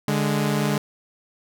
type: tone pair together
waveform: sawtooth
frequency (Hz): 146.87 / 207.7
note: D3 / G#3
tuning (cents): 0 / 0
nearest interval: tritone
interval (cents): 600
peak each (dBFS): -19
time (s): 0.08-0.78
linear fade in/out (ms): 2
effects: none